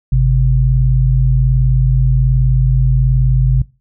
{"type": "tone pair together", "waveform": "sine", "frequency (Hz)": [51.26, 130], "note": ["G#1", "C3"], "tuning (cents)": [-22, -11], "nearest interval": "octave + major third", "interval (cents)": 1611, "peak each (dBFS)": -11, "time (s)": [0.12, 3.62], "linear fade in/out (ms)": 5, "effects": ["noise-tail reverb RT60 0.3 s tail -22 dB re dry"]}